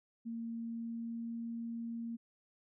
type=tone with pitch glide; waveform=sine; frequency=230 to 231.6 Hz; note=A#3 to A#3; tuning=-23 to -11 cents; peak=-38 dBFS; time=0.25-2.17 s; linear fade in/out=20 ms; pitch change=+12 cents; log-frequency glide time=0.49-1.38 s; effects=none